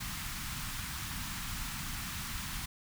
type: band-stop noise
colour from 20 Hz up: pink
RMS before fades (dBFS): -39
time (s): 0-2.66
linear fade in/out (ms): 10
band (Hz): 230 to 990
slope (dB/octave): 24
effects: none